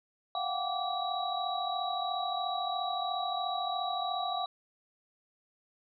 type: tone cluster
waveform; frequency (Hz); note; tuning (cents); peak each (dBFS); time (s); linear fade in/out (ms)
sine; 697 / 731 / 774 / 1161 / 3889; F5 / F#5 / G5 / D6 / B7; -4 / -21 / -22 / -20 / -27; -38 / -35 / -38 / -38 / -38; 0.35-4.46; 2
effects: none